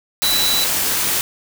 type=tone in noise; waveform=sine; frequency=3954 Hz; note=B7; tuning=1 cent sharp; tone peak=-17 dBFS; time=0.23-0.64 s; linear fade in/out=0 ms; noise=white; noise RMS=-19 dBFS; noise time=0.22-1.21 s; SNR=-1 dB; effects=none